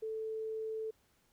sine tone, 440 Hz, A4, in tune, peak -36 dBFS, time 0.02-0.91 s, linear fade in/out 10 ms, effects pink hiss -72 dBFS RMS until 1.32 s

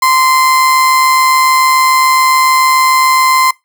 35% pulse tone with amplitude modulation, 1038 Hz, C6, 14 cents flat, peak -4 dBFS, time 0.02-3.51 s, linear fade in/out 5 ms, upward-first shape sine, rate 147 Hz, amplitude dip 30%, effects noise-tail reverb RT60 0.2 s tail -23 dB re dry

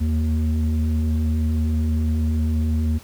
sine tone pair together, 79.2 / 231.4 Hz, D#2 / A#3, +31 / -13 cents, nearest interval octave + perfect fifth, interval 1856 cents, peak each -17 / -23 dBFS, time 0-2.99 s, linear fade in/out 20 ms, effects tanh soft clip ceiling -14 dBFS + pink hiss -46 dBFS RMS until 3.03 s

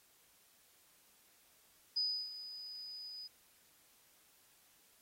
sine tone with ADSR envelope, 4978 Hz, D#8, in tune, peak -31 dBFS, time 1.96-3.28 s, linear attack 11 ms, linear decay 320 ms, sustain -14 dB, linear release 18 ms, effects white hiss -68 dBFS RMS until 5.01 s + AAC 48 kbps

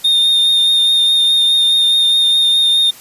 triangle tone with vibrato, 3657 Hz, A#7, 34 cents flat, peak -8 dBFS, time 0.04-2.91 s, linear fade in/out 10 ms, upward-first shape triangle, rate 4.8 Hz, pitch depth 20 cents each way, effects white hiss -38 dBFS RMS until 3 s + resampled to 32000 Hz

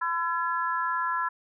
harmonic tone, 337.6 Hz, E4, 41 cents sharp, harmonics 3 / 4 / 5, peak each -28 / -30 / -32 dBFS, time 0.01-1.29 s, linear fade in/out 10 ms, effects none

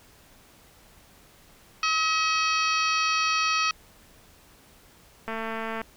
harmonic tone, 638 Hz, D#5, 43 cents sharp, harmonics 2 / 3 / 4 / 5 / 6 / 7 / 8 / 9, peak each -25 / -35 / -27 / -34 / -40 / -31 / -39 / -35 dBFS, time 1.83-3.71 s, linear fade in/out 2 ms
click train, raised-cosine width 0.5 ms, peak -18 dBFS, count 121, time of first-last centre 5.28-5.816 s, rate 224 Hz
effects pink hiss -55 dBFS RMS until 5.96 s

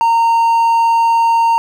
triangle tone, 921 Hz, A#5, 21 cents flat, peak -7 dBFS, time 0.01-1.58 s, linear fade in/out 0 ms, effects none

